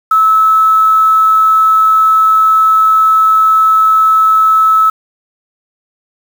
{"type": "tone with quantisation", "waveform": "sine", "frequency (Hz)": 1301, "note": "E6", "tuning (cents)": -23, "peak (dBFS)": -5, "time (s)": [0.11, 4.9], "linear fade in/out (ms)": 5, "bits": 5, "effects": []}